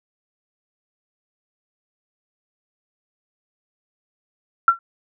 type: tone with exponential decay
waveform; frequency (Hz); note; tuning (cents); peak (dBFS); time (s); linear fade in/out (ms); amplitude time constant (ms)
sine; 1361; F6; -45; -5; 4.68-4.79; 2; 22
effects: none